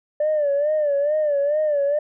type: tone with vibrato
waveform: sine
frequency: 589 Hz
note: D5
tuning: 5 cents sharp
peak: -16 dBFS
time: 0.2-1.99 s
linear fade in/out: 5 ms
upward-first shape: sine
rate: 2.3 Hz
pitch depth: 88 cents each way
effects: tanh soft clip ceiling -14 dBFS